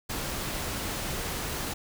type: noise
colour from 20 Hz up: pink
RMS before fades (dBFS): -33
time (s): 0.09-1.74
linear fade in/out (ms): 10
effects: none